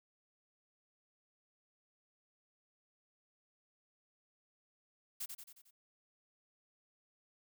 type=noise with echo; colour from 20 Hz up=blue; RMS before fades=-41 dBFS; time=5.2-5.26 s; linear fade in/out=10 ms; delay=90 ms; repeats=5; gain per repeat=-5 dB; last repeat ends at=5.71 s; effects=none